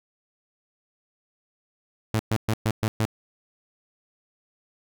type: tone bursts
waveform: sawtooth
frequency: 110 Hz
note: A2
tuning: in tune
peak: -17 dBFS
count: 6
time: 2.14-3.052 s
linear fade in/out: 0 ms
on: 52 ms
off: 120 ms
effects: none